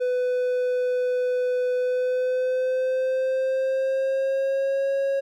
triangle tone with pitch glide, 499.4 to 547.8 Hz, B4 to C#5, +19 to -21 cents, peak -19 dBFS, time 0-5.21 s, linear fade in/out 20 ms, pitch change +160 cents, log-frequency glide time 1.75-4.91 s, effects none

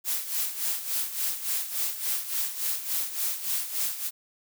blue noise with tremolo, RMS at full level -27 dBFS, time 0.04-4.11 s, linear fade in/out 50 ms, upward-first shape sine, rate 3.5 Hz, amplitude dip 70%, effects none

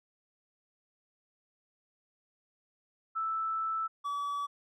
sine / triangle tone pair in turn, 1318.5 / 1144.4 Hz, E6 / D6, 0 / -45 cents, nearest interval major second, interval 245 cents, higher first, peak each -30 / -30 dBFS, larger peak neither, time 3.15-3.88 / 4.04-4.47 s, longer first, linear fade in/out 20 ms, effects none

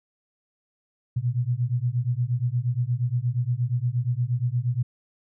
sine beating tone pair, 118.2 / 126.7 Hz, A#2 / B2, +24 / +45 cents, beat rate 8.5 Hz, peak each -25 dBFS, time 1.16-4.83 s, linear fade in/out 10 ms, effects none

